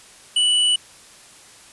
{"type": "tone with hard clipping", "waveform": "sine", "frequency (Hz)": 2960, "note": "F#7", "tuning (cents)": 0, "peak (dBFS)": -16, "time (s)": [0.36, 0.76], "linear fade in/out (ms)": 5, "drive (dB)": 14, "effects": ["white hiss -46 dBFS RMS until 1.72 s", "resampled to 24000 Hz"]}